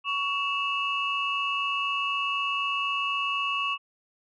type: tone cluster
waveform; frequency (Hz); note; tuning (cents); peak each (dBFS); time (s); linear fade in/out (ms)
sine; 1121 / 2652 / 2868; C#6 / E7 / F7; +19 / +10 / +45; -28 / -29 / -32; 0.04-3.78; 50
effects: tanh soft clip ceiling -16 dBFS